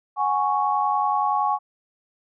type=chord; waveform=sine; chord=F# suspended second; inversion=none; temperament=equal; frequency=740 / 830.6 / 1108.7 Hz; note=F#5 / G#5 / C#6; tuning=0 / 0 / 0 cents; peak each=-27 / -22 / -23 dBFS; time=0.16-1.59 s; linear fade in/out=50 ms; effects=none